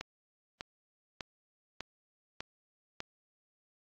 click train, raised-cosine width 0.2 ms, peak -20 dBFS, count 6, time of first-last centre 0.01-3.004 s, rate 1.67 Hz, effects low-pass 6000 Hz 12 dB/octave + AAC 48 kbps

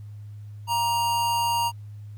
square tone with amplitude modulation, 938 Hz, A#5, 11 cents sharp, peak -21 dBFS, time 0.67-1.72 s, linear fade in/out 50 ms, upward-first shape sine, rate 241 Hz, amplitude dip 30%, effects added 104 Hz sine -37 dBFS peak until 2.17 s + pink hiss -65 dBFS RMS until 2.17 s

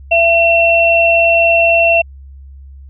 sine tone pair together, 672 / 2711 Hz, E5 / E7, +33 / +48 cents, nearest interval 2 octaves, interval 2415 cents, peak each -10 dBFS, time 0.11-2.02 s, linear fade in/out 10 ms, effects added 68 Hz sine -32 dBFS peak until 2.89 s

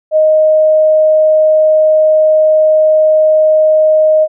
sine tone, 622.3 Hz, D#5, in tune, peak -5 dBFS, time 0.11-4.28 s, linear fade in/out 50 ms, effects none

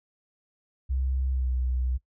sine tone with pitch glide, 65.41 to 63 Hz, C2 to B1, 0 to +35 cents, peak -24 dBFS, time 0.89-1.98 s, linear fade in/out 20 ms, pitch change -65 cents, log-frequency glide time 1.31-1.5 s, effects noise-tail reverb RT60 0.1 s tail -20 dB re dry

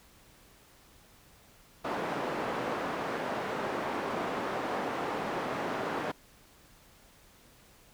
white band-pass noise, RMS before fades -34 dBFS, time 1.84-6.12 s, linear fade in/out 10 ms, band 200 to 980 Hz, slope 12 dB/octave, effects pink hiss -59 dBFS RMS until 7.93 s

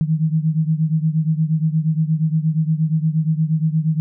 sine beating tone pair, 155.56 / 164.06 Hz, D#3 / E3, 0 / -8 cents, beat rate 8.5 Hz, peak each -17 / -20 dBFS, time 0.01-4 s, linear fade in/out 0 ms, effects none

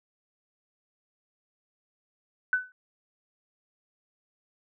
sine tone with exponential decay, 1502 Hz, F#6, 26 cents sharp, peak -18 dBFS, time 2.53-2.72 s, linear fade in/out 1 ms, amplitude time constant 40 ms, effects none

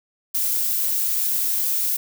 violet noise, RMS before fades -22 dBFS, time 0.34-1.97 s, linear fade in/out 10 ms, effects none

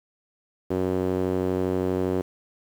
sawtooth tone with band-pass filter, 92.5 Hz, F#2, in tune, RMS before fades -25 dBFS, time 0.7-2.22 s, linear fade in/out 10 ms, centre 390 Hz, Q 1.9, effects 8-bit

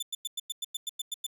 sawtooth tone bursts, 3520 Hz, A7, in tune, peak -28 dBFS, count 11, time 0-1.266 s, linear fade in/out 5 ms, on 26 ms, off 98 ms, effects none

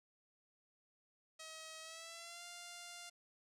5% pulse tone with pitch glide, 637 to 698.7 Hz, D#5 to F5, +41 to +1 cents, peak -38 dBFS, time 1.39-3.1 s, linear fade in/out 10 ms, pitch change +160 cents, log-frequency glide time 1.81-2.44 s, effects resampled to 32000 Hz + 13-bit

